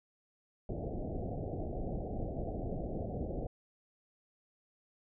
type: low-pass noise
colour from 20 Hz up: pink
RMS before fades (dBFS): -38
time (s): 0.69-3.47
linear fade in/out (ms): 5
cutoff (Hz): 750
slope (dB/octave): 96
effects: none